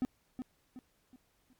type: tone with echo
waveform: triangle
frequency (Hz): 254.4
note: C4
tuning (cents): -48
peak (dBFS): -26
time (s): 0.02-0.05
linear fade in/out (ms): 0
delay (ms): 370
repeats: 4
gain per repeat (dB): -8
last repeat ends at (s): 1.53
effects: pink hiss -73 dBFS RMS until 1.59 s + MP3 96 kbps